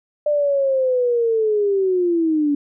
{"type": "linear sweep", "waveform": "sine", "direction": "down", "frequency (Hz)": [598, 283.8], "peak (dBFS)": -15, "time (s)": [0.26, 2.55], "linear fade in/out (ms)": 5, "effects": []}